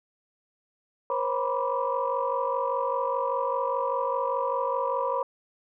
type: tone cluster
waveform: sine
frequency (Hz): 484.8 / 538 / 969 / 1014 / 1167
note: B4 / C5 / B5 / B5 / D6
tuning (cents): -32 / +48 / -33 / +45 / -11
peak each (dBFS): -32 / -29 / -29 / -33 / -34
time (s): 1.1-5.23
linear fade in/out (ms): 2
effects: tanh soft clip ceiling -13 dBFS